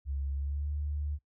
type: tone with pitch glide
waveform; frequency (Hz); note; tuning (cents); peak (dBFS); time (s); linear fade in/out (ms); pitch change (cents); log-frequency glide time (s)
sine; 69.3 to 73.42; C#2 to D2; 0 to 0; -31; 0.05-1.19; 50; +100; 0.35-0.7
effects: noise-tail reverb RT60 0.1 s tail -21 dB re dry